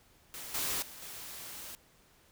white noise with level steps, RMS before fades -44 / -34 / -49 / -45 dBFS, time 0.34-1.75 s, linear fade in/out 0 ms, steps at 0.54 / 0.82 / 1.02 s, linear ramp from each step 5 ms, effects pink hiss -64 dBFS RMS until 2.31 s

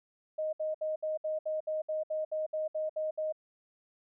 sine tone bursts, 622.3 Hz, D#5, in tune, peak -30 dBFS, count 14, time 0.38-3.325 s, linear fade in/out 10 ms, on 150 ms, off 65 ms, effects none

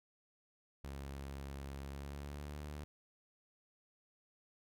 sawtooth tone with pitch glide, 69 to 73.95 Hz, C#2 to D2, -7 to +13 cents, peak -40 dBFS, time 0.84-2.84 s, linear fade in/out 0 ms, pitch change +120 cents, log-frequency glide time 1.87-2.61 s, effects none

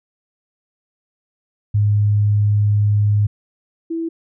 sine tone pair in turn, 103.83 / 329.6 Hz, G#2 / E4, 0 / 0 cents, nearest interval octave + minor sixth, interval 2000 cents, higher second, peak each -12 / -20 dBFS, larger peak first, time 1.74-3.27 / 3.9-4.09 s, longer first, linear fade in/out 10 ms, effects none

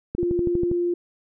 click train, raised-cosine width 3 ms, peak -14 dBFS, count 8, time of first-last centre 0.15-0.715 s, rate 12.4 Hz
sine tone, 349.2 Hz, F4, in tune, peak -20 dBFS, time 0.18-0.94 s, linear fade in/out 5 ms
effects none

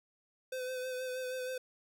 square tone with vibrato, 510 Hz, C5, 44 cents flat, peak -37 dBFS, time 0.52-1.58 s, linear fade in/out 5 ms, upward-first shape sine, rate 6.3 Hz, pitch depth 25 cents each way, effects none

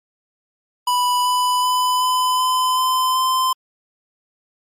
square tone with pitch steps, 987.8 / 995.2 / 1002.7 / 1010.3 / 1017.9 / 1025.6 / 1033.3 Hz, B5 / B5 / B5 / B5 / C6 / C6 / C6, 0 / +13 / +26 / +39 / -48 / -35 / -22 cents, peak -16 dBFS, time 0.87-3.53 s, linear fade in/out 5 ms, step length 380 ms, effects MP3 64 kbps

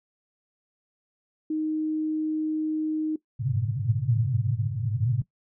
sine tone, 311.1 Hz, D#4, in tune, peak -24 dBFS, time 1.5-3.16 s, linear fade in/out 5 ms
pink band-pass noise, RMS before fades -26 dBFS, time 3.39-5.22 s, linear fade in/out 5 ms, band 100 to 140 Hz, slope 96 dB/octave
effects noise-tail reverb RT60 0.1 s tail -18 dB re dry

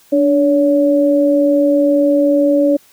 sine tone pair together, 291.8 / 566 Hz, D4 / C#5, -11 / +36 cents, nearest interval major seventh, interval 1147 cents, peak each -12 dBFS, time 0.12-2.77 s, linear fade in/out 10 ms, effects white hiss -49 dBFS RMS until 2.92 s

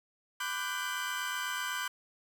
30% pulse chord, G major seventh, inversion first, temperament equal with one note detuned, 1003.9 / 1174.7 / 1480 / 1568 Hz, B5 / D6 / F#6 / G6, +28 / 0 / 0 / 0 cents, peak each -37 / -38 / -36 / -35 dBFS, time 0.4-1.88 s, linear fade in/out 5 ms, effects none

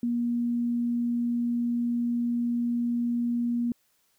sine tone, 238.3 Hz, A#3, 38 cents sharp, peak -24 dBFS, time 0.03-3.72 s, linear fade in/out 2 ms, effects white hiss -69 dBFS RMS until 4.18 s

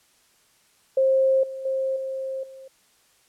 sine tone with level steps, 531 Hz, C5, 25 cents sharp, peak -16 / -31 / -22 / -27 / -40 dBFS, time 0.97-2.68 s, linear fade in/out 5 ms, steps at 1.43 / 1.65 / 1.96 / 2.43 s, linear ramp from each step 5 ms, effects white hiss -61 dBFS RMS until 3.28 s + low-pass 11000 Hz 12 dB/octave

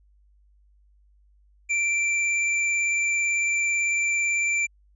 square tone with vibrato, 2349 Hz, D7, in tune, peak -22 dBFS, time 1.69-4.67 s, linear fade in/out 20 ms, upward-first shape sine, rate 18 Hz, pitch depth 10 cents each way, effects added 50 Hz sine -56 dBFS peak until 4.95 s + resampled to 22050 Hz

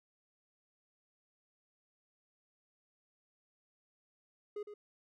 triangle tone with echo, 415.3 Hz, G#4, in tune, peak -36 dBFS, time 4.56-4.63 s, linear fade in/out 5 ms, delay 110 ms, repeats 1, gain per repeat -8 dB, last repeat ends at 4.74 s, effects none

